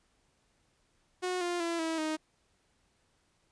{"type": "tone with pitch steps", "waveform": "sawtooth", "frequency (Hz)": [364.2, 350.4, 337.1, 324.3, 312], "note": ["F#4", "F4", "E4", "E4", "D#4"], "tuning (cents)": [-27, 6, 39, -28, 5], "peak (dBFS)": -27, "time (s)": [1.22, 2.17], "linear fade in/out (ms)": 20, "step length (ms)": 190, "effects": ["pink hiss -72 dBFS RMS until 3.51 s", "resampled to 22050 Hz"]}